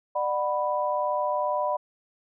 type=chord; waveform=sine; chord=B minor; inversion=first; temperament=equal with one note detuned; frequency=597.6 / 740 / 987.8 Hz; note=D5 / F#5 / B5; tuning=+30 / 0 / 0 cents; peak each=-27 / -31 / -27 dBFS; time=0.15-1.77 s; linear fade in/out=10 ms; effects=none